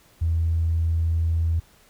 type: tone with tanh clipping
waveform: triangle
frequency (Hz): 82.3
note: E2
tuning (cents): -2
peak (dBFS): -19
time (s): 0.21-1.6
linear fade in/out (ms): 10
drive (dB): 4
effects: pink hiss -56 dBFS RMS until 1.89 s